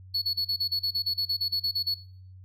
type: tone bursts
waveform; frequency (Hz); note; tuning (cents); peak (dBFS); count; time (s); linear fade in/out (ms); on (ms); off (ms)
triangle; 4400; C#8; -14; -23; 16; 0.14-1.945; 10; 80; 35
effects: noise-tail reverb RT60 0.5 s tail -17 dB re dry + added 93 Hz sine -45 dBFS peak until 2.44 s